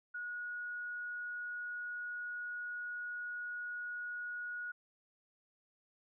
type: tone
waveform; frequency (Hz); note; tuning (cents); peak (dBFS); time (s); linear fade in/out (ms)
sine; 1453; F#6; -32; -39; 0.14-4.72; 10
effects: none